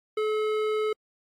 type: tone with hard clipping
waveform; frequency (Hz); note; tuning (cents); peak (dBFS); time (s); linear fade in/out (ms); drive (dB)
sine; 429.9; A4; -40; -26; 0.17-0.93; 5; 13
effects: AAC 64 kbps